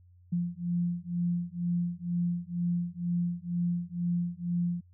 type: beating tone pair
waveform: sine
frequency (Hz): 173 / 175.1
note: F3 / F3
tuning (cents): -16 / +5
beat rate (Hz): 2.1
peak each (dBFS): -31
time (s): 0.32-4.81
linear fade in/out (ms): 10
effects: added 89 Hz sine -55 dBFS peak until 4.93 s